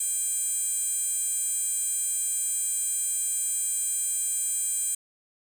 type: tone with high-pass filter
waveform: 15% pulse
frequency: 801 Hz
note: G5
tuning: 37 cents sharp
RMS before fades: -28 dBFS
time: 0-4.95 s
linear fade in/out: 5 ms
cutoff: 8500 Hz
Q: 5.2
effects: 9-bit